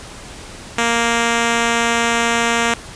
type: tone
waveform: 5% pulse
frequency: 233.1 Hz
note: A#3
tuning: in tune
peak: -3 dBFS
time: 0.78-2.74 s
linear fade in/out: 2 ms
effects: pink hiss -35 dBFS RMS until 2.95 s + resampled to 22050 Hz